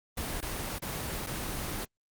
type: noise with dropouts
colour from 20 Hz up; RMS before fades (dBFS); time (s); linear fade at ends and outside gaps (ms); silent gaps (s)
pink; -35; 0.17-1.85; 5; 0.407-0.424 / 0.786-0.821 / 1.265-1.269
effects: Opus 24 kbps